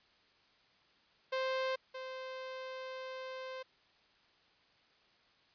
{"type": "tone pair in turn", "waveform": "sawtooth", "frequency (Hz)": [523.3, 520], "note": ["C5", "C5"], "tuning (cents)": [0, -11], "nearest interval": "unison", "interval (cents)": 11, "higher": "first", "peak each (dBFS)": [-29, -38], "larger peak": "first", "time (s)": [[1.32, 1.76], [1.94, 3.63]], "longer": "second", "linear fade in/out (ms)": 10, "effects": ["white hiss -68 dBFS RMS until 5.54 s", "resampled to 11025 Hz"]}